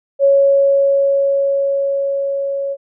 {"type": "tone with level ramp", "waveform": "sine", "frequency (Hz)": 554.4, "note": "C#5", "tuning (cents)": 0, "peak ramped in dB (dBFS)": [-7, -18], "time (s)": [0.19, 2.77], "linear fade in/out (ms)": 50, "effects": []}